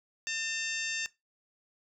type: harmonic tone with a mistuned harmonic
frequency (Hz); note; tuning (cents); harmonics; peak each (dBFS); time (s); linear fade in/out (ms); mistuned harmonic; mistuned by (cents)
900; A5; +39; 2 / 3 / 4 / 5 / 6 / 7 / 8; -38 / -37 / -42 / -42 / -44 / -41 / -44; 0.27-1.06; 0; 5; +57
effects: noise-tail reverb RT60 0.2 s tail -18 dB re dry